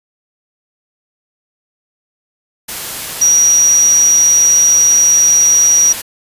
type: tone in noise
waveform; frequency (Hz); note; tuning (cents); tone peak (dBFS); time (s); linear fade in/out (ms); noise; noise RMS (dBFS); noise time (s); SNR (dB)
sine; 5770; F#8; -44; -6; 3.21-5.93; 10; white; -23; 2.68-6.02; +14
effects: resampled to 32000 Hz